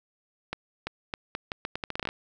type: accelerating click train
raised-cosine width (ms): 0.3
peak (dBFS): -15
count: 15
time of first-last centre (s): 0.53-2.089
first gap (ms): 340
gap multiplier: 0.79
effects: none